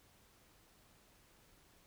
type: silence
effects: pink hiss -67 dBFS RMS until 1.86 s